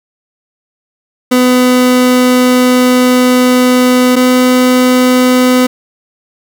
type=tone pair in turn; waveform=30% pulse; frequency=251 / 252.5 Hz; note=B3 / B3; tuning=+28 / +39 cents; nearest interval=unison; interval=11 cents; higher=second; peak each=-3 dBFS; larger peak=neither; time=1.31-4.16 / 4.16-5.67 s; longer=first; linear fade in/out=10 ms; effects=none